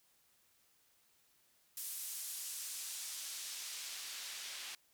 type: noise with band-pass filter sweep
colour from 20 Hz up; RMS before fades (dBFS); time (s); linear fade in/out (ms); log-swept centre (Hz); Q
white; -45; 1.77-4.75; 2; 11000 to 3000; 0.75
effects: white hiss -72 dBFS RMS until 4.93 s